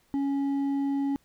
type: tone with hard clipping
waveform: sine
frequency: 278 Hz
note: C#4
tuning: 5 cents sharp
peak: -26 dBFS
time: 0.14-1.16 s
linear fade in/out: 0 ms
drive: 4 dB
effects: pink hiss -66 dBFS RMS until 1.24 s